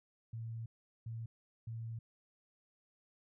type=tone bursts at uneven times; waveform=sine; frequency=113.9 Hz; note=A#2; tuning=40 cents flat; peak=-40 dBFS; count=3; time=0.33-0.66 / 1.06-1.26 / 1.67-1.99 s; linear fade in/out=5 ms; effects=none